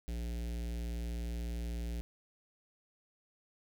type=tone with notch filter; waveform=square; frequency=58.27 Hz; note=A#1; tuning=in tune; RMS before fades=-38 dBFS; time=0.08-2.01 s; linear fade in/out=0 ms; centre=1100 Hz; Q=0.66; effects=none